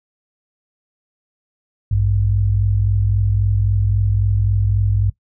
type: tone pair together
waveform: sine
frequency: 56.97 / 100.7 Hz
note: A#1 / G2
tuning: -39 / +47 cents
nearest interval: minor seventh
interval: 986 cents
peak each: -19 / -15 dBFS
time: 1.91-5.1 s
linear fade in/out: 5 ms
effects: noise-tail reverb RT60 0.1 s tail -18 dB re dry